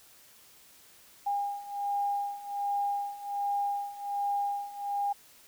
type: beating tone pair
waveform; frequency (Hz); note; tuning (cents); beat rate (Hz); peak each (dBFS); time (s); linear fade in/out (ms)
sine; 808 / 809.3; G#5 / G#5; -48 / -45; 1.3; -34 / -31; 1.26-5.13; 10
effects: white hiss -57 dBFS RMS until 5.47 s